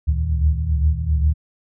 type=tone cluster; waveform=sine; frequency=71.9 / 74.5 / 79.4 / 114.4 / 157.5 Hz; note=D2 / D2 / D#2 / A#2 / D#3; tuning=-36 / +25 / +36 / -32 / +21 cents; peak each=-20 / -20 / -22 / -29 / -29 dBFS; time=0.07-1.34 s; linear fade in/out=20 ms; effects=none